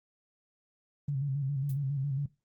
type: tone with vibrato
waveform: sine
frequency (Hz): 138.59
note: C#3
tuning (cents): 0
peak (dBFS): -28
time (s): 1.08-2.26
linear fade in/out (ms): 5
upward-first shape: square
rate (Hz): 7.3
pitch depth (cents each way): 61
type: noise with exponential decay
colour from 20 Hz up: violet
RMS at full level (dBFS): -41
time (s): 1.69-1.78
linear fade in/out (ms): 5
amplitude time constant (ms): 19
effects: noise-tail reverb RT60 0.2 s tail -18 dB re dry + Opus 32 kbps